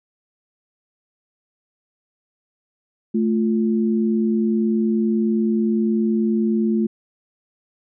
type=tone pair together; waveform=sine; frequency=219.6 / 349.2 Hz; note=A3 / F4; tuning=-3 / 0 cents; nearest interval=minor sixth; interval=803 cents; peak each=-17 / -23 dBFS; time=3.14-6.87 s; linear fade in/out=10 ms; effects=none